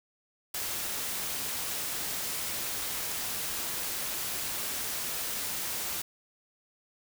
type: noise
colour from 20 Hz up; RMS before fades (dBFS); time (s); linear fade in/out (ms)
white; -34; 0.54-6.02; 5
effects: none